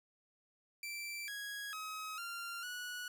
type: tone with pitch steps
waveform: sawtooth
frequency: 2340 / 1657 / 1272 / 1387 / 1468 Hz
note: D7 / G#6 / D#6 / F6 / F#6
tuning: -7 / -4 / +38 / -12 / -14 cents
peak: -38 dBFS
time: 0.83-3.08 s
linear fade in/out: 2 ms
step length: 450 ms
effects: none